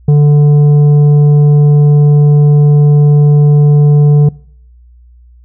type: tone with tanh clipping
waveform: sine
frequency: 146.83 Hz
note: D3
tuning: in tune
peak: -4 dBFS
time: 0.08-4.29 s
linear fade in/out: 5 ms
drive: 7 dB
effects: noise-tail reverb RT60 0.6 s tail -24 dB re dry + added 60 Hz sine -37 dBFS peak until 5.44 s